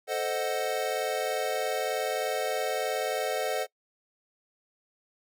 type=chord; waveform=square; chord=A diminished seventh; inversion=none; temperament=equal; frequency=440 / 523.3 / 622.3 / 740 Hz; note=A4 / C5 / Eb5 / Gb5; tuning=0 / 0 / 0 / 0 cents; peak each=-34 dBFS; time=0.07-3.67 s; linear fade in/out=50 ms; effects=noise-tail reverb RT60 0.1 s tail -23 dB re dry